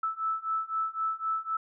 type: beating tone pair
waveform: sine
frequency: 1311 / 1314.9 Hz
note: E6 / E6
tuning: -10 / -5 cents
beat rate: 3.9 Hz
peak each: -32 / -31 dBFS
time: 0.03-1.57 s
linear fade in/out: 5 ms
effects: none